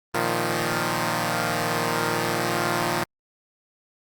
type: chord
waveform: 5% pulse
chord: Bb suspended fourth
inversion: none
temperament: equal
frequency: 116.54 / 155.56 / 174.61 Hz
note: Bb2 / Eb3 / F3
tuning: 0 / 0 / 0 cents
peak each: -16 dBFS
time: 0.14-3.04 s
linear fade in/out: 5 ms
effects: Opus 32 kbps